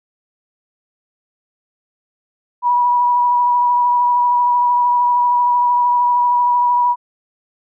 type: tone with vibrato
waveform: sine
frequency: 973 Hz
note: B5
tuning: 26 cents flat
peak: -11 dBFS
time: 2.62-6.96 s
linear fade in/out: 50 ms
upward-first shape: sine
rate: 13 Hz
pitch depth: 17 cents each way
effects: none